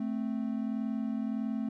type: tone pair together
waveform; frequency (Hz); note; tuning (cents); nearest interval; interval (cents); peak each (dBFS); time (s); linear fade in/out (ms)
triangle; 220 / 261.6; A3 / C4; 0 / 0; minor third; 300; -30 / -33; 0-1.69; 5
effects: none